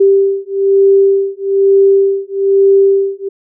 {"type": "beating tone pair", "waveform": "sine", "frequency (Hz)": [392, 393.1], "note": ["G4", "G4"], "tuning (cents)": [0, 5], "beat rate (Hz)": 1.1, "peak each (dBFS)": -10, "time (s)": [0, 3.29], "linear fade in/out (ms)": 10, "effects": []}